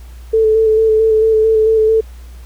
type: tone with vibrato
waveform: sine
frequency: 440 Hz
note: A4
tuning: in tune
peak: -8 dBFS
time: 0.33-2.01 s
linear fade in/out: 10 ms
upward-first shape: square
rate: 4.5 Hz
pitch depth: 17 cents each way
effects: added 60 Hz sine -31 dBFS peak until 2.45 s + pink hiss -47 dBFS RMS until 2.45 s